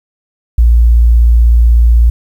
sine tone, 58.1 Hz, A#1, 5 cents flat, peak -3 dBFS, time 0.58-2.1 s, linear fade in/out 5 ms, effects 7-bit

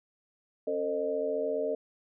sine tone cluster, 272.5 / 450.6 / 525 / 614 Hz, C#4 / A4 / C5 / D#5, -29 / +41 / +6 / -23 cents, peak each -39 / -31 / -37 / -32 dBFS, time 0.67-1.75 s, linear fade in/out 5 ms, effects none

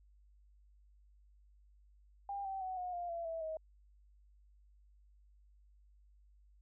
sine tone with pitch steps, 799 / 773.1 / 748.1 / 723.9 / 700.4 / 677.7 / 655.8 / 634.5 Hz, G5 / G5 / F#5 / F#5 / F5 / E5 / E5 / D#5, +33 / -24 / +19 / -38 / +5 / +48 / -9 / +34 cents, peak -38 dBFS, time 2.29-3.57 s, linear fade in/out 2 ms, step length 160 ms, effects added 50 Hz sine -62 dBFS peak until 6.61 s

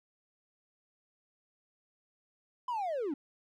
triangle linear sweep, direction down, 1022 to 261.6 Hz, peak -29 dBFS, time 2.68-3.14 s, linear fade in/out 5 ms, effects tanh soft clip ceiling -26 dBFS

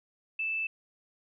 sine tone, 2637 Hz, E7, in tune, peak -29 dBFS, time 0.39-0.67 s, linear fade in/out 5 ms, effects none

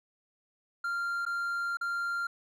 triangle tone with dropouts, 1390 Hz, F6, 9 cents flat, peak -28 dBFS, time 0.84-2.27 s, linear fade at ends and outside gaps 5 ms, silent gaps 1.253-1.263 / 1.771-1.811 s, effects none

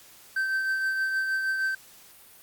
triangle tone with tremolo, 1552 Hz, G6, 18 cents flat, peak -21 dBFS, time 0.36-1.75 s, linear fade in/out 5 ms, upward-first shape triangle, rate 6.4 Hz, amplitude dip 40%, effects white hiss -52 dBFS RMS until 2.42 s + Opus 48 kbps

